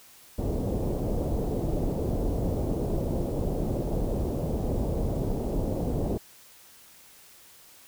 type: low-pass noise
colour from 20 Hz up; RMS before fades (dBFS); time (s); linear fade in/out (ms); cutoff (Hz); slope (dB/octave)
pink; -28; 0.38-6.18; 10; 620; 24
effects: white hiss -53 dBFS RMS until 7.87 s